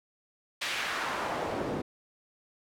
pink noise with band-pass filter sweep, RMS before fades -33 dBFS, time 0.61-1.82 s, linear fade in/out 10 ms, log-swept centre 2900 to 330 Hz, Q 1.1, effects none

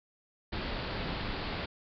pink low-pass noise, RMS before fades -36 dBFS, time 0.52-1.66 s, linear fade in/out 10 ms, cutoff 4800 Hz, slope 96 dB/octave, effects none

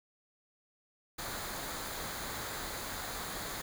pink noise with comb filter, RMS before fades -40 dBFS, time 1.18-3.62 s, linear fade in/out 10 ms, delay 0.36 ms, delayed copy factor -0.5, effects none

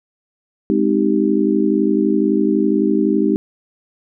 sine chord, Ab major seventh, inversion none, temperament just, 207.7 / 259.6 / 311.5 / 389.3 Hz, Ab3 / C4 / Eb4 / G4, 0 / -13 / +2 / -12 cents, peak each -18 / -20 / -17 / -19 dBFS, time 0.7-3.36 s, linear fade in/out 0 ms, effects none

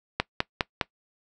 click train, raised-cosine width 0.3 ms, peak -6 dBFS, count 4, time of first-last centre 0.2-0.812 s, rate 4.9 Hz, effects noise-tail reverb RT60 0.1 s tail -21 dB re dry

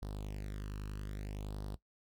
sawtooth tone with flanger, 50.8 Hz, G#1, 38 cents flat, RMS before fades -42 dBFS, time 0.02-1.76 s, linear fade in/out 5 ms, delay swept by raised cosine 0.21 to 0.72 ms, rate 0.62 Hz, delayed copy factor +0.75, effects noise-tail reverb RT60 0.1 s tail -17 dB re dry

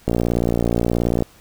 click train, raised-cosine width 2 ms, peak -5 dBFS, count 68, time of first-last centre 0.08-1.223 s, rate 58.6 Hz, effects pink hiss -50 dBFS RMS until 1.4 s

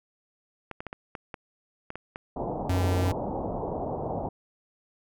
clicks, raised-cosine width 0.5 ms, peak -21 dBFS, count 9, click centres 0.713 / 0.805 / 0.867 / 0.929 / 1.152 / 1.342 / 1.904 / 1.956 / 2.159 s
white low-pass noise, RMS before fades -32 dBFS, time 2.36-4.29 s, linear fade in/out 5 ms, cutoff 880 Hz, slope 48 dB/octave
square tone, 91 Hz, F#2, 28 cents flat, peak -24 dBFS, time 2.69-3.12 s, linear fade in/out 5 ms
effects none

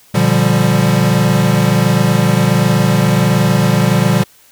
square chord, G minor seventh, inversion first, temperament equal with one note detuned, 119.54 / 146.83 / 174.61 / 196 Hz, Bb2 / D3 / F3 / G3, +44 / 0 / 0 / 0 cents, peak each -16 dBFS, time 0.14-4.24 s, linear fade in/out 10 ms, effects white hiss -47 dBFS RMS until 4.51 s

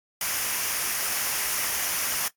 white noise with comb filter, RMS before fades -27 dBFS, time 0.21-2.28 s, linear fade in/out 2 ms, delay 0.25 ms, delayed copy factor -0.5, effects noise-tail reverb RT60 0.1 s tail -18 dB re dry + AAC 64 kbps

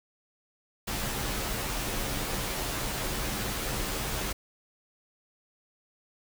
pink noise with comb filter, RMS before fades -32 dBFS, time 0.87-4.33 s, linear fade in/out 10 ms, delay 12 ms, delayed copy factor -0.65, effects none

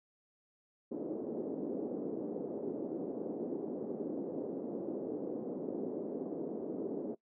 pink band-pass noise, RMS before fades -39 dBFS, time 0.91-7.15 s, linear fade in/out 10 ms, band 250 to 470 Hz, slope 24 dB/octave, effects noise-tail reverb RT60 0.1 s tail -20 dB re dry

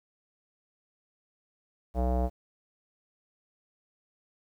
square tone with low-pass filter, 62.5 Hz, B1, 21 cents sharp, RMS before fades -27 dBFS, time 1.94-2.3 s, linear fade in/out 50 ms, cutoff 680 Hz, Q 4.2, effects 10-bit

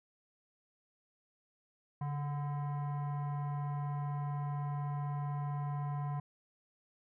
sine tone with frequency modulation, 143.2 Hz, D3, 43 cents flat, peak -32 dBFS, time 2.01-6.2 s, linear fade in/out 5 ms, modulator 875 Hz, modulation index 0.5, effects tanh soft clip ceiling -32 dBFS

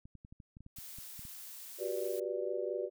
clicks, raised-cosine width 5 ms, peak -39 dBFS, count 12, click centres 0.055 / 0.153 / 0.249 / 0.325 / 0.402 / 0.569 / 0.606 / 0.664 / 0.786 / 0.986 / 1.193 / 1.252 s
blue noise, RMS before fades -48 dBFS, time 0.76-2.2 s, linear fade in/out 5 ms
sine chord, G major seventh, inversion third, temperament just, 367.5 / 392 / 490 / 588 Hz, F#4 / G4 / B4 / D5, -12 / 0 / -14 / +2 cents, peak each -39 dBFS, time 1.78-2.9 s, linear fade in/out 50 ms
effects none

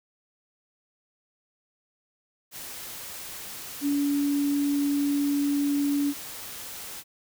sine tone in noise, 285.4 Hz, D4, 49 cents flat, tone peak -22 dBFS, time 3.81-6.14 s, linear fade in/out 50 ms, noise white, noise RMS -39 dBFS, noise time 2.51-7.04 s, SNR +14 dB, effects none

